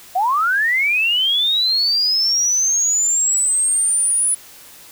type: linear sweep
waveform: sine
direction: up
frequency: 698.5 to 10020 Hz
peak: -14 dBFS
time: 0.15-4.35 s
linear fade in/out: 10 ms
effects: white hiss -42 dBFS RMS until 4.91 s